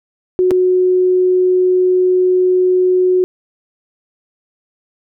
sine tone with dropouts, 366.7 Hz, F#4, 15 cents flat, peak -9 dBFS, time 0.39-3.24 s, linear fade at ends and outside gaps 0 ms, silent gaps 0.508-0.514 s, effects none

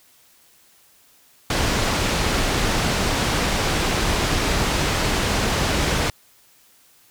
pink low-pass noise, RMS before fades -21 dBFS, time 1.5-6.1 s, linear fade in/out 2 ms, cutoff 6600 Hz, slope 12 dB/octave, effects white hiss -55 dBFS RMS until 7.1 s

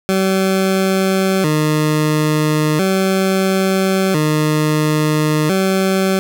20% pulse tone with vibrato, 171 Hz, F3, 36 cents flat, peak -8 dBFS, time 0.09-6.19 s, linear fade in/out 0 ms, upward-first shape square, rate 0.37 Hz, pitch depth 190 cents each way, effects none

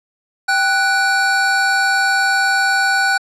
square tone pair together, 784 / 1480 Hz, G5 / F#6, 0 / 0 cents, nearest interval major seventh, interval 1100 cents, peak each -19 / -15 dBFS, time 0.48-3.18 s, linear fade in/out 10 ms, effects low-pass 8000 Hz 12 dB/octave

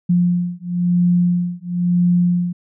sine beating tone pair, 175.8 / 176.79 Hz, F3 / F3, +12 / +21 cents, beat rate 0.99 Hz, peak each -17 dBFS, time 0.09-2.53 s, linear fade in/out 10 ms, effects none

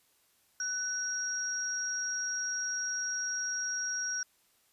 sine tone pair together, 1496 / 5632 Hz, F#6 / F8, +19 / +14 cents, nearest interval octave + major seventh, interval 2295 cents, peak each -36 / -33 dBFS, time 0.6-4.23 s, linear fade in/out 2 ms, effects white hiss -69 dBFS RMS until 4.72 s + resampled to 32000 Hz

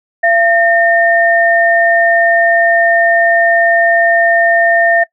sine tone pair together, 680 / 1819.3 Hz, F5 / A#6, -46 / -43 cents, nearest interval octave + perfect fourth, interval 1703 cents, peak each -10 dBFS, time 0.23-5.04 s, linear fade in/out 10 ms, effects noise-tail reverb RT60 0.1 s tail -21 dB re dry

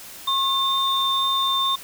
sine tone pair together, 1081 / 3601 Hz, C#6 / A7, -44 / +39 cents, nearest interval octave + major sixth, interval 2083 cents, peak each -22 / -21 dBFS, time 0.27-1.76 s, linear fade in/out 10 ms, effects white hiss -40 dBFS RMS until 1.83 s

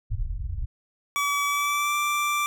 pink low-pass noise, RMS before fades -29 dBFS, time 0.1-0.66 s, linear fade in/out 10 ms, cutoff 110 Hz, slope 48 dB/octave
25% pulse tone with pitch glide, 1143 to 1175.1 Hz, D6 to D6, -47 to +1 cents, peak -19 dBFS, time 1.16-2.46 s, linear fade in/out 0 ms, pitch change +48 cents, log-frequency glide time 1.47-1.96 s
effects none

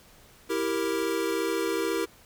square chord, E diminished, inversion none, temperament equal, 329.6 / 392 / 466.2 Hz, E4 / G4 / Bb4, 0 / 0 / 0 cents, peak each -31 dBFS, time 0.49-2.06 s, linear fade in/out 20 ms, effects pink hiss -55 dBFS RMS until 2.25 s

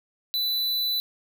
square tone, 3986 Hz, B7, 15 cents sharp, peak -24 dBFS, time 0.34-1 s, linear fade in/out 0 ms, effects 10-bit

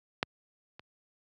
clicks, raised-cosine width 0.3 ms, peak -11 / -30 dBFS, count 2, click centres 0.229 / 0.795 s, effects high-pass 80 Hz 12 dB/octave

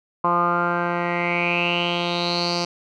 10% pulse tone with low-pass filter sweep, 173.7 Hz, F3, 9 cents flat, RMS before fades -22 dBFS, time 0.24-2.65 s, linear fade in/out 5 ms, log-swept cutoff 1100 to 5100 Hz, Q 7.8, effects none

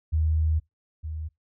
sine tone pair in turn, 78.7 / 78.41 Hz, D#2 / D#2, +20 / +14 cents, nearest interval unison, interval 6 cents, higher first, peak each -20 / -30 dBFS, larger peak first, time 0.12-0.6 / 1.03-1.29 s, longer first, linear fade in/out 20 ms, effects noise-tail reverb RT60 0.2 s tail -26 dB re dry

